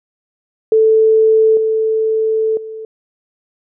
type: tone with level steps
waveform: sine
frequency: 440.4 Hz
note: A4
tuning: 2 cents sharp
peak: -7 / -12 / -25 dBFS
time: 0.72-2.85 s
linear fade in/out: 2 ms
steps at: 1.57 / 2.57 s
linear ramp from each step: 2 ms
effects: none